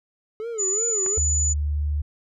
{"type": "tone with vibrato", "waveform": "triangle", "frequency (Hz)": 422.3, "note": "G#4", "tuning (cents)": 29, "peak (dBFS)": -26, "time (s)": [0.4, 1.18], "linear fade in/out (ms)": 0, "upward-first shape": "sine", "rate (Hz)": 2.7, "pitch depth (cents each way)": 190}
{"type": "tone", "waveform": "sine", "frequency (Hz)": 6970, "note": "A8", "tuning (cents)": -17, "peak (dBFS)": -21, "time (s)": [0.58, 1.54], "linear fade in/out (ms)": 20}
{"type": "click", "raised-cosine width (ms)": 0.5, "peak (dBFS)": -19, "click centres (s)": 1.063}
{"type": "tone with pitch glide", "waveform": "sine", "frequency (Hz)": [73.42, 73.89], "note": ["D2", "D2"], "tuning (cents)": [0, 11], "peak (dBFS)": -21, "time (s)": [1.17, 2.02], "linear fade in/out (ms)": 10, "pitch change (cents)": 11, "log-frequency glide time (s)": [1.39, 1.84]}
{"effects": []}